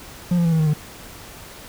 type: tone with pitch steps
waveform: triangle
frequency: 176.6 / 171.18 / 165.92 / 160.82 / 155.89 / 151.1 Hz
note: F3 / F3 / E3 / E3 / D#3 / D3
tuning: +20 / -34 / +12 / -42 / +4 / +50 cents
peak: -13 dBFS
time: 0.31-0.736 s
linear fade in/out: 5 ms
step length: 71 ms
effects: pink hiss -40 dBFS RMS until 1.68 s